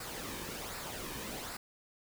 pink noise with flanger, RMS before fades -42 dBFS, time 0-1.57 s, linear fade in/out 5 ms, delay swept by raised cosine 0.31 to 1.51 ms, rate 1.3 Hz, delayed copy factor -0.5, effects none

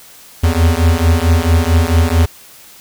square beating tone pair, 80.7 / 85.2 Hz, E2 / F2, -36 / -42 cents, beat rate 4.5 Hz, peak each -13 dBFS, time 0.43-2.26 s, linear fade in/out 10 ms, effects white hiss -40 dBFS RMS until 2.8 s

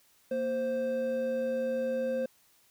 triangle tone pair together, 233.1 / 523.3 Hz, A#3 / C5, 0 / 0 cents, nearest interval octave + major second, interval 1400 cents, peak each -34 / -27 dBFS, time 0.31-2.26 s, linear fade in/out 5 ms, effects white hiss -65 dBFS RMS until 2.7 s

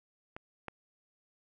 clicks, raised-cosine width 0.5 ms, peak -27 / -24 dBFS, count 2, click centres 0.365 / 0.683 s, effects none

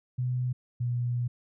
sine tone pair in turn, 125.4 / 121.55 Hz, B2 / B2, +27 / -27 cents, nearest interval minor second, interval 54 cents, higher first, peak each -26 dBFS, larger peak neither, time 0.18-0.53 / 0.8-1.28 s, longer second, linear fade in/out 10 ms, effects none

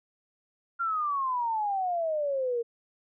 sine exponential sweep, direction down, 1396.9 to 460.4 Hz, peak -26 dBFS, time 0.79-2.63 s, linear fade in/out 20 ms, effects none

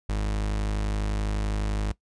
40% pulse tone, 51.8 Hz, G#1, 4 cents flat, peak -24 dBFS, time 0.09-1.92 s, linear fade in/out 5 ms, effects noise-tail reverb RT60 0.1 s tail -18 dB re dry + resampled to 22050 Hz

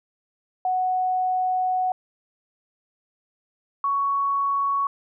sine tone pair in turn, 740 / 1115.4 Hz, F#5 / C#6, 0 / +10 cents, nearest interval perfect fifth, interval 710 cents, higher second, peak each -20 dBFS, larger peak neither, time 0.65-1.92 / 3.84-4.87 s, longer first, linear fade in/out 2 ms, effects none

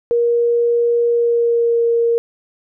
sine tone with pitch glide, 472.6 to 466.4 Hz, A#4 to A#4, +24 to +1 cents, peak -12 dBFS, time 0.11-2.18 s, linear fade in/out 0 ms, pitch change -23 cents, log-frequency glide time 1.07-1.84 s, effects none

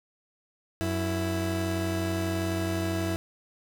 30% pulse tone pair together, 92.04 / 329.6 Hz, F#2 / E4, -9 / 0 cents, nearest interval octave + minor seventh, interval 2209 cents, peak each -27 dBFS, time 0.81-3.16 s, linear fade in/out 0 ms, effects none

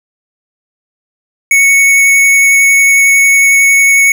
square tone with vibrato, 2217 Hz, C#7, in tune, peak -5 dBFS, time 1.51-4.12 s, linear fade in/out 2 ms, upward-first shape triangle, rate 11 Hz, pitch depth 10 cents each way, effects 7-bit

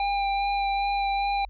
square tone with vibrato, 798 Hz, G5, 31 cents sharp, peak -24 dBFS, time 0-1.45 s, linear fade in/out 2 ms, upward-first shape sine, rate 2.5 Hz, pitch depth 13 cents each way, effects added 47 Hz sine -40 dBFS peak until 1.49 s + resampled to 11025 Hz

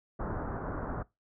pink low-pass noise, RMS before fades -36 dBFS, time 0.19-1.03 s, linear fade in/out 10 ms, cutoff 1500 Hz, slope 48 dB/octave, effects noise-tail reverb RT60 0.2 s tail -21 dB re dry

